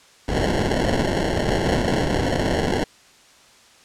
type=noise with sample-and-hold; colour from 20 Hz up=white; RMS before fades=-21 dBFS; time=0.28-2.84 s; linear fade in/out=5 ms; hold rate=1225 Hz; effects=white hiss -51 dBFS RMS until 3.84 s + low-pass 7000 Hz 12 dB/octave